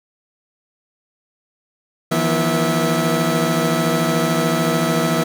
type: tone cluster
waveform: 25% pulse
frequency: 158.8 / 172.4 / 240.1 / 653 Hz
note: D#3 / F3 / B3 / E5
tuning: +36 / -22 / -49 / -17 cents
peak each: -18 dBFS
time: 2.11-5.24 s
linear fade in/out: 10 ms
effects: none